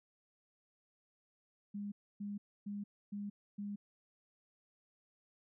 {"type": "tone bursts", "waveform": "sine", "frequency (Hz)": 203.8, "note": "G#3", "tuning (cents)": -32, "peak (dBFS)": -39, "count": 5, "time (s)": [1.74, 3.76], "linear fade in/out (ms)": 10, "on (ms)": 180, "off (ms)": 280, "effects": []}